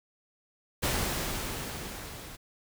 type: noise with level ramp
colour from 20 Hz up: pink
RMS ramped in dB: -28 to -45 dBFS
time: 0.82-2.37 s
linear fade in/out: 20 ms
effects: none